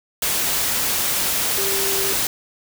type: tone in noise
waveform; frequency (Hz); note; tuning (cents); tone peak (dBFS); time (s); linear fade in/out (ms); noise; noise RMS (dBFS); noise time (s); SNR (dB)
sine; 392; G4; 0; -26; 1.58-2.13; 2; white; -21; 0.22-2.27; -8
effects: none